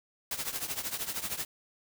white noise with tremolo, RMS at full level -32 dBFS, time 0.31-1.45 s, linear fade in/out 2 ms, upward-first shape triangle, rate 13 Hz, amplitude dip 85%, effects none

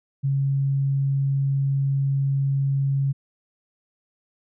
sine tone, 137.6 Hz, C#3, 12 cents flat, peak -19 dBFS, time 0.23-3.13 s, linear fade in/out 20 ms, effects none

